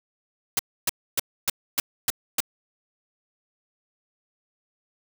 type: noise bursts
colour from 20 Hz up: white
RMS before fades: -22 dBFS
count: 7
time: 0.57-2.404 s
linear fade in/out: 2 ms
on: 22 ms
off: 280 ms
effects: none

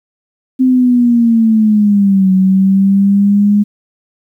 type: linear two-way sweep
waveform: sine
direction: down then up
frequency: 260.1 to 187.4 to 207.1 Hz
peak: -6 dBFS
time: 0.59-3.64 s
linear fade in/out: 20 ms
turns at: 2.32 s
effects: 8-bit

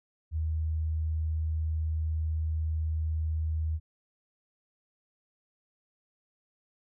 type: tone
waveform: sine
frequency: 79 Hz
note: D#2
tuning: 27 cents sharp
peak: -27 dBFS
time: 0.31-3.8 s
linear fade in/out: 50 ms
effects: none

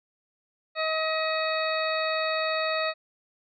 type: harmonic tone with a mistuned harmonic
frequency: 634 Hz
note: D#5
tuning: 32 cents sharp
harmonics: 1 / 2 / 3 / 4 / 6 / 7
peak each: -28 / -31 / -33 / -34 / -36 / -36 dBFS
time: 0.75-2.94 s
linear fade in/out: 50 ms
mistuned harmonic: 7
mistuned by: -31 cents
effects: none

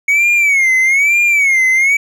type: tone with vibrato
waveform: triangle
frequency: 2221 Hz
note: C#7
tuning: 3 cents sharp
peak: -7 dBFS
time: 0.08-1.97 s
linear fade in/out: 5 ms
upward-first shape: sine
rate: 1.1 Hz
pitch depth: 140 cents each way
effects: none

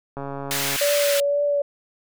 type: click train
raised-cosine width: 1 ms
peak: -18 dBFS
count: 83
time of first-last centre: 0.17-0.76 s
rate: 139 Hz
type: high-pass noise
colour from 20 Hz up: pink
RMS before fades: -25 dBFS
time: 0.51-1.2 s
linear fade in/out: 0 ms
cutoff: 1500 Hz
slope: 24 dB/octave
type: tone with vibrato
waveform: sine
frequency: 573 Hz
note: D5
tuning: 43 cents flat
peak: -18 dBFS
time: 0.81-1.62 s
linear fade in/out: 5 ms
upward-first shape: triangle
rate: 2 Hz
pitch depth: 25 cents each way
effects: none

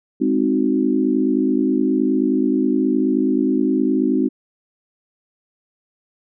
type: chord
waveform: sine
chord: Ab dominant seventh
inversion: none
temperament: equal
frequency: 207.7 / 261.6 / 311.1 / 370 Hz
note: Ab3 / C4 / Eb4 / Gb4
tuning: 0 / 0 / 0 / 0 cents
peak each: -23 / -18 / -20 / -23 dBFS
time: 0.2-4.29 s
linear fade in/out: 20 ms
effects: none

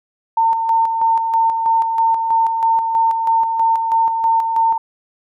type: tone with tremolo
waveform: sine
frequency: 906 Hz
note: A#5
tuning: 50 cents flat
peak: -11 dBFS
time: 0.37-4.78 s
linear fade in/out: 5 ms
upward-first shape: square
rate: 3.1 Hz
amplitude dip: 45%
effects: none

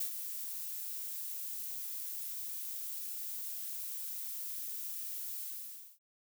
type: noise with ADSR envelope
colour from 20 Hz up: violet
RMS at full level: -34 dBFS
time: 0-5.99 s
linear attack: 7 ms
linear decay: 87 ms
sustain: -7 dB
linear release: 560 ms
effects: none

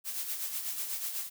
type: noise with tremolo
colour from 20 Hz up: blue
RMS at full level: -34 dBFS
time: 0.04-1.3 s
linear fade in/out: 50 ms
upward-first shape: sine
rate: 8.1 Hz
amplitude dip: 50%
effects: none

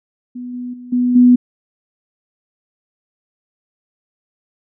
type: tone with level steps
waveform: sine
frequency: 246.9 Hz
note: B3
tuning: in tune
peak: -25 / -23 / -31 / -12 / -5 dBFS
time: 0.35-1.36 s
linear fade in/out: 10 ms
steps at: 0.53 / 0.73 / 0.92 / 1.15 s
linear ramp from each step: 10 ms
effects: none

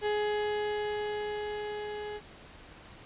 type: tone with level ramp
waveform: 35% pulse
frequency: 419.1 Hz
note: G#4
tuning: 16 cents sharp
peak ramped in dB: -25 to -35 dBFS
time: 0.01-2.21 s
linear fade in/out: 50 ms
effects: pink hiss -51 dBFS RMS until 3.05 s + resampled to 8000 Hz

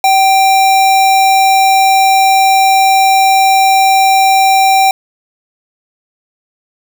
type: tone with sample-and-hold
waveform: sine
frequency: 772 Hz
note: G5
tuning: 27 cents flat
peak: -5 dBFS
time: 0.04-4.91 s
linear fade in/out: 2 ms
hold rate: 3150 Hz
effects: none

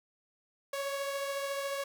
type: beating tone pair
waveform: sawtooth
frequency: 554.4 / 568.4 Hz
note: C#5 / C#5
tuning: 0 / +43 cents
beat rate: 14 Hz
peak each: -30 / -39 dBFS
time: 0.73-1.84 s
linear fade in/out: 5 ms
effects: none

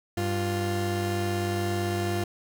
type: tone pair together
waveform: 30% pulse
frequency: 97.82 / 349.2 Hz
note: G2 / F4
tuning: -3 / 0 cents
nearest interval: octave + minor seventh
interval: 2203 cents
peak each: -26 dBFS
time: 0.17-2.24 s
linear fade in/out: 5 ms
effects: none

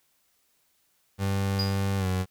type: tone with pitch glide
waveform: 30% pulse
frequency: 98 to 92.98 Hz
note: G2 to F#2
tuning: 0 to +9 cents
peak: -22 dBFS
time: 1.18-2.26 s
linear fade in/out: 50 ms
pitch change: -91 cents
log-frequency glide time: 1.98-2.06 s
type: tone with exponential decay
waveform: triangle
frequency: 4889 Hz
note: D#8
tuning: 31 cents flat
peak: -24 dBFS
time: 1.59-1.82 s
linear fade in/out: 5 ms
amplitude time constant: 50 ms
effects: white hiss -69 dBFS RMS until 2.3 s

